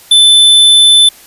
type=tone; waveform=square; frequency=3520 Hz; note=A7; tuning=in tune; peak=-3 dBFS; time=0.11-1.09 s; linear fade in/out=5 ms; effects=white hiss -38 dBFS RMS until 1.26 s + resampled to 32000 Hz